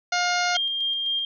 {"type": "harmonic tone", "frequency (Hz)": 711, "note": "F5", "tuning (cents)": 31, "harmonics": [1, 2, 3, 4, 5, 6, 7, 8, 9], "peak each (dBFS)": [-25, -26, -29, -34, -35, -31, -35, -35, -35], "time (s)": [0.12, 0.57], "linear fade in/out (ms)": 5}
{"type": "tone with tremolo", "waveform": "sine", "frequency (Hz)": 3205, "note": "G7", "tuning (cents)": 38, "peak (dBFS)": -22, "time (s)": [0.55, 1.25], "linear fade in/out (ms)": 2, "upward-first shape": "square", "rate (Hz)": 3.9, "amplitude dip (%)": 25}
{"effects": []}